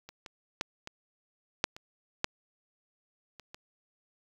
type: clicks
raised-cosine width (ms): 0.2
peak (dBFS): -29 / -26 / -13 / -23 / -7 / -27 / -9 / -29 / -27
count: 9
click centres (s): 0.09 / 0.262 / 0.611 / 0.874 / 1.641 / 1.765 / 2.244 / 3.397 / 3.545
effects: 8-bit